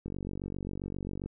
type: click train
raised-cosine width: 3 ms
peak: -24 dBFS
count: 58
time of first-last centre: 0.06-1.26 s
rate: 47.5 Hz
effects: none

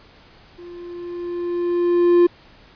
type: tone with level ramp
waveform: triangle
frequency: 349.2 Hz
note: F4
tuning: in tune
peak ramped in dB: -34 to -7 dBFS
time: 0.58-2.27 s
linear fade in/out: 10 ms
effects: pink hiss -49 dBFS RMS until 2.75 s + resampled to 11025 Hz

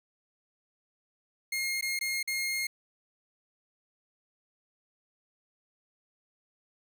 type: tone with dropouts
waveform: sawtooth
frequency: 2138 Hz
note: C7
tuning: 37 cents sharp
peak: -26 dBFS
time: 1.52-2.67 s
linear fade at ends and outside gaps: 5 ms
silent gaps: 1.811-1.824 / 1.991-2.01 / 2.229-2.275 s
effects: none

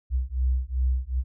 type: beating tone pair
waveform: sine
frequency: 62.5 / 65.1 Hz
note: B1 / C2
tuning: +21 / -8 cents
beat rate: 2.6 Hz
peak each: -25 dBFS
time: 0.1-1.24 s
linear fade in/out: 50 ms
effects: none

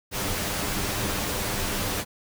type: noise with comb filter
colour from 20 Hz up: pink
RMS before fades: -28 dBFS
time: 0.11-2.05 s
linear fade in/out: 50 ms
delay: 10 ms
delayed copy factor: +0.55
effects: none

